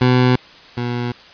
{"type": "tone pair in turn", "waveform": "20% pulse", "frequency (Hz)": [125.8, 121.23], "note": ["B2", "B2"], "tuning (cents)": [32, -32], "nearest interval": "minor second", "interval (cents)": 64, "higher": "first", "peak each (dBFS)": [-6, -15], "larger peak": "first", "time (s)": [[0.01, 0.36], [0.77, 1.12]], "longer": "neither", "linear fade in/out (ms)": 5, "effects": ["white hiss -42 dBFS RMS until 1.33 s", "resampled to 11025 Hz"]}